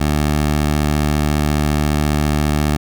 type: tone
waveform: 15% pulse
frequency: 74.6 Hz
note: D2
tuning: 28 cents sharp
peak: -8 dBFS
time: 0-2.77 s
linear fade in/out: 10 ms
effects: none